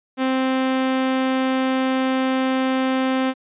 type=tone; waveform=sawtooth; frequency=261.6 Hz; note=C4; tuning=in tune; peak=-14 dBFS; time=0.17-3.34 s; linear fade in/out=50 ms; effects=resampled to 8000 Hz